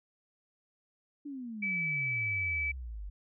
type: exponential sweep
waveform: sine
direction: down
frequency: 296.6 to 46.6 Hz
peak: -38 dBFS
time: 1.25-3.1 s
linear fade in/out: 10 ms
type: tone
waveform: sine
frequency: 2301 Hz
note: D7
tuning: 36 cents flat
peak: -30 dBFS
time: 1.62-2.72 s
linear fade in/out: 10 ms
effects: none